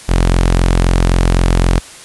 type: tone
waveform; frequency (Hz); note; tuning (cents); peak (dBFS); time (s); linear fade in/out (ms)
sawtooth; 43.84; F1; +7; -5; 0.08-1.8; 20
effects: white hiss -35 dBFS RMS until 2.04 s + resampled to 24000 Hz